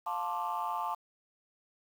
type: chord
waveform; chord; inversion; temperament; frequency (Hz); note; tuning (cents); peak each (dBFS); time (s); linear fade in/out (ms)
sine; D minor seventh; first; just; 704.8 / 881 / 1057.2 / 1174.7; F5 / A5 / C6 / D6; +16 / +2 / +18 / 0; -38 / -34 / -37 / -37; 0.06-0.95; 10
effects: tanh soft clip ceiling -25 dBFS + 9-bit